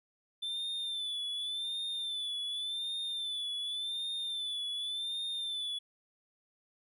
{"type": "tone with vibrato", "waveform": "triangle", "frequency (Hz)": 3528, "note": "A7", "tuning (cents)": 4, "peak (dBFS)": -33, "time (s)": [0.42, 5.79], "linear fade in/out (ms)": 10, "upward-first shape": "sine", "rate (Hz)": 0.88, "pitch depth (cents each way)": 62, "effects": []}